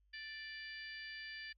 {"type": "harmonic tone", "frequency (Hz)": 587.3, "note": "D5", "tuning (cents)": 0, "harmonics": [3, 4, 5, 6, 7, 8], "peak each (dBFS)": [-48, -53, -56, -60, -64, -53], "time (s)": [0.13, 1.53], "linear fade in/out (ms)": 10, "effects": ["added 50 Hz sine -70 dBFS peak until 1.57 s", "AAC 48 kbps"]}